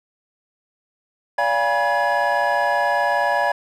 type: tone cluster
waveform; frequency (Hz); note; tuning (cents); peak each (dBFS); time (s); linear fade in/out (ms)
triangle; 577 / 696 / 816 / 970 / 1686; D5 / F5 / G#5 / B5 / G#6; -31 / -6 / -31 / -31 / +26; -21; 1.38-3.52; 5
effects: tanh soft clip ceiling -7 dBFS